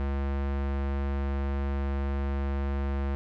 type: tone with low-pass filter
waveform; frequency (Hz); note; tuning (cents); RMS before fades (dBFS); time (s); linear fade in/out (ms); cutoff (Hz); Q
square; 69.3; C#2; 0; -29; 0-3.15; 0; 2000; 0.77
effects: none